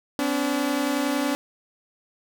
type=tone pair together; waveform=sawtooth; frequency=256 / 286.8 Hz; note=C4 / D4; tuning=-38 / -41 cents; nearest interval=major second; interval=197 cents; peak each=-23 / -20 dBFS; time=0.19-1.35 s; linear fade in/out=0 ms; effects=9-bit